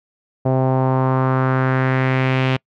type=tone with low-pass filter sweep; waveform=sawtooth; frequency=130.81 Hz; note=C3; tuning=in tune; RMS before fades=-17 dBFS; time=0.45-2.57 s; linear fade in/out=10 ms; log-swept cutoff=680 to 2900 Hz; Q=2.4; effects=noise-tail reverb RT60 0.1 s tail -26 dB re dry